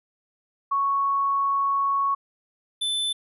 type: tone pair in turn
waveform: sine / square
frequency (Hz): 1108.7 / 3520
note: C#6 / A7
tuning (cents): 0 / 0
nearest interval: octave + minor sixth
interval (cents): 2000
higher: second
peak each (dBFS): -20 / -24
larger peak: first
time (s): 0.71-2.15 / 2.81-3.13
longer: first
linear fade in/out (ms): 10
effects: resampled to 32000 Hz